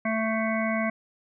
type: harmonic tone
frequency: 221.5 Hz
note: A3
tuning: 12 cents sharp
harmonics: 1 / 3 / 5 / 7 / 9 / 10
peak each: -27 / -29 / -34 / -36 / -34 / -34 dBFS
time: 0.05-0.9 s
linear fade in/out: 5 ms
effects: none